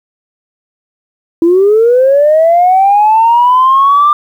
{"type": "linear sweep", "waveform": "sine", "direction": "up", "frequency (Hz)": [326.6, 1196], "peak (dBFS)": -3, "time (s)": [1.42, 4.13], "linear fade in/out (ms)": 2, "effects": ["tanh soft clip ceiling 0 dBFS", "7-bit"]}